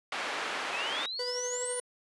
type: band-pass noise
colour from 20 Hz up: white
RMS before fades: -35 dBFS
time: 0.12-1.06 s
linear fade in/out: 2 ms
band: 440 to 2200 Hz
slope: 12 dB/octave
type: exponential sweep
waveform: sine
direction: up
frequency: 2489 to 9650 Hz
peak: -34 dBFS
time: 0.73-1.8 s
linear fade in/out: 0 ms
type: tone with tremolo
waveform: 40% pulse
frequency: 493.9 Hz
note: B4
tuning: in tune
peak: -32 dBFS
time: 1.19-1.8 s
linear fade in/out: 5 ms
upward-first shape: sine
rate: 12 Hz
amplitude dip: 35%
effects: resampled to 24000 Hz